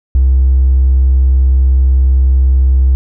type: tone with hard clipping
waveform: sine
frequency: 65.41 Hz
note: C2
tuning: in tune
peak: -6 dBFS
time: 0.15-2.95 s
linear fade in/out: 0 ms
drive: 1 dB
effects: none